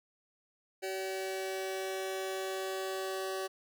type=tone pair together; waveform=sawtooth; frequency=380.7 / 571 Hz; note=F#4 / D5; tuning=+49 / -49 cents; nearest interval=perfect fifth; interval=702 cents; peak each=-32 / -36 dBFS; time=0.82-3.48 s; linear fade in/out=20 ms; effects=none